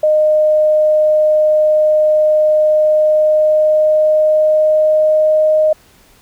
sine tone with pitch glide, 614 to 619.7 Hz, D#5 to D#5, -23 to -7 cents, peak -8 dBFS, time 0.03-5.73 s, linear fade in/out 5 ms, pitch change +16 cents, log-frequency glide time 2.68-5.59 s, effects pink hiss -48 dBFS RMS until 6.21 s

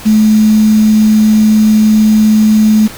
sine tone with quantisation, 215.5 Hz, A3, 36 cents flat, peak -4 dBFS, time 0.05-2.88 s, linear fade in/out 20 ms, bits 4, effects pink hiss -29 dBFS RMS until 2.97 s

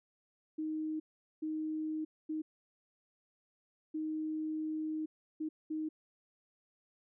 sine tone bursts at uneven times, 311.8 Hz, D#4, 4 cents sharp, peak -34 dBFS, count 6, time 0.58-1 / 1.42-2.05 / 2.29-2.42 / 3.94-5.06 / 5.4-5.49 / 5.7-5.89 s, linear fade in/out 10 ms, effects none

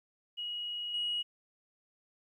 sine tone with level steps, 2900 Hz, F#7, 35 cents flat, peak -35 / -30 dBFS, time 0.37-1.23 s, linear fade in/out 20 ms, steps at 0.94 s, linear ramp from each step 2 ms, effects tanh soft clip ceiling -26 dBFS + 12-bit

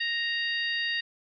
harmonic tone, 932.3 Hz, A#5, in tune, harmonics 2 / 3 / 4 / 5, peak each -29 / -33 / -35 / -37 dBFS, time 0-1.01 s, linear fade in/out 10 ms, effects none

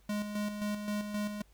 square tone with tremolo, 208.1 Hz, G#3, 4 cents sharp, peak -32 dBFS, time 0.09-1.42 s, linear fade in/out 5 ms, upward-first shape square, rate 3.8 Hz, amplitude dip 50%, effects added 50 Hz sine -61 dBFS peak until 1.53 s + pink hiss -68 dBFS RMS until 1.53 s

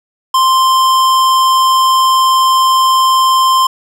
sine tone with hard clipping, 1046.5 Hz, C6, in tune, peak -9 dBFS, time 0.34-3.67 s, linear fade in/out 5 ms, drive 17 dB, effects none

